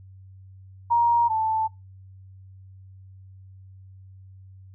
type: tone pair in turn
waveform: sine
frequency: 942 / 880.1 Hz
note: A#5 / A5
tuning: +18 / 0 cents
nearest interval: minor second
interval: 118 cents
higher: first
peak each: -16 / -21 dBFS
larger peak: first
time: 0.9-1.29 / 1.29-1.68 s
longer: neither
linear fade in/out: 20 ms
effects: noise-tail reverb RT60 0.2 s tail -21 dB re dry + added 95 Hz sine -44 dBFS peak until 4.74 s